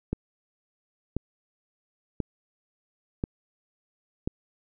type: click train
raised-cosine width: 3 ms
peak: -14 dBFS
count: 5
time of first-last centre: 0.13-4.275 s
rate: 0.965 Hz
effects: none